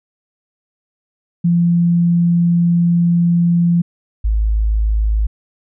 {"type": "tone pair in turn", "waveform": "sine", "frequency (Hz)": [171.8, 53.49], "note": ["F3", "A1"], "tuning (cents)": [-28, -48], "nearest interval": "octave + minor sixth", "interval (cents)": 2020, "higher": "first", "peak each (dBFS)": [-10, -12], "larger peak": "first", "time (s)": [[1.44, 3.82], [4.24, 5.27]], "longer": "first", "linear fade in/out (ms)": 10, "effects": []}